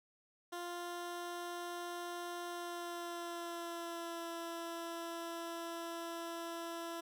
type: tone with pitch glide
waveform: 15% pulse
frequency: 349.2 to 336.1 Hz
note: F4 to E4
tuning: 0 to +34 cents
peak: -35 dBFS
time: 0.52-7.01 s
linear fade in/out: 10 ms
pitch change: -66 cents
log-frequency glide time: 2.47-4.28 s
effects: none